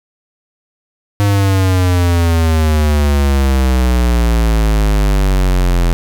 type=exponential sweep; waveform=square; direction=down; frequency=102.5 to 42.58 Hz; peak=-10 dBFS; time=1.2-5.93 s; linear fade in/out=0 ms; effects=none